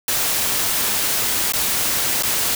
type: noise with dropouts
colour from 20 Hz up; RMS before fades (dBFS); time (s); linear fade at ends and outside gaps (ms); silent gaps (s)
white; -20; 0.08-2.55; 2; 1.522-1.535 / 2.225-2.233
effects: none